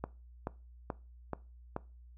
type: click train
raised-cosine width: 1 ms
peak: -21 dBFS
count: 5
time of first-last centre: 0.04-1.764 s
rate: 2.32 Hz
effects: noise-tail reverb RT60 0.3 s tail -20 dB re dry + added 60 Hz sine -52 dBFS peak until 2.17 s